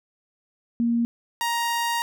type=tone pair in turn; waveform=sine / sawtooth; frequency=234.4 / 937.6 Hz; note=A#3 / A#5; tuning=+10 / +10 cents; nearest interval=2 octaves; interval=2400 cents; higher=second; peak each=-19 dBFS; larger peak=neither; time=0.8-1.05 / 1.41-2.02 s; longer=second; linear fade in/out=0 ms; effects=none